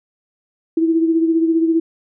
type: beating tone pair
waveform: sine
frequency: 326.2 / 341.2 Hz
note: E4 / F4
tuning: -18 / -40 cents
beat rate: 15 Hz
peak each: -13 / -22 dBFS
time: 0.77-1.8 s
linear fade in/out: 5 ms
effects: none